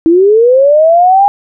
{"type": "linear sweep", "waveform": "sine", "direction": "up", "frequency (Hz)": [318.2, 817], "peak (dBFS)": -3, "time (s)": [0.06, 1.28], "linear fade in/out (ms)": 0, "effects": []}